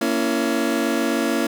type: chord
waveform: 30% pulse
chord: A# diminished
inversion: none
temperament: just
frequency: 233.1 / 279.7 / 335.6 Hz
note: A#3 / C#4 / E4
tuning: 0 / +16 / +31 cents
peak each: -21 dBFS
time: 0.01-1.47 s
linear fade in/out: 5 ms
effects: none